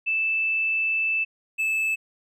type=tone pair in turn; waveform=sine / triangle; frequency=2637 / 2620 Hz; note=E7 / E7; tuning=0 / -11 cents; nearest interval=unison; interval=11 cents; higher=first; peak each=-21 / -20 dBFS; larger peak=second; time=0.06-1.25 / 1.58-1.96 s; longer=first; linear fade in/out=20 ms; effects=none